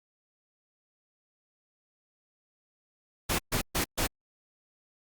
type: noise bursts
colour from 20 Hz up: pink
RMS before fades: -28 dBFS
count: 4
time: 3.29-4.072 s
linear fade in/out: 10 ms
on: 98 ms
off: 130 ms
effects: Opus 48 kbps